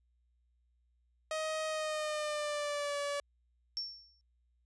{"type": "tone with pitch glide", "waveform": "sawtooth", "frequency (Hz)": [628, 572.6], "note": ["D#5", "D5"], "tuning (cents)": [16, -44], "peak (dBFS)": -30, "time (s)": [1.31, 3.2], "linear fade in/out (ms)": 2, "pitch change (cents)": -160, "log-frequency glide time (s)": [1.67, 2.98]}
{"type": "tone with exponential decay", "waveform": "sine", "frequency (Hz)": 5450, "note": "F8", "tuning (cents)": -43, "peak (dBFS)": -32, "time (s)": [3.77, 4.21], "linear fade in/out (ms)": 0, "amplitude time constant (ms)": 94}
{"effects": ["added 60 Hz sine -70 dBFS peak until 4.65 s", "resampled to 22050 Hz"]}